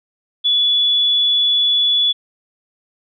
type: tone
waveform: sine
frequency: 3425 Hz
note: A7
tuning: 47 cents flat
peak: -12 dBFS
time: 0.44-2.13 s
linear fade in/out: 20 ms
effects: none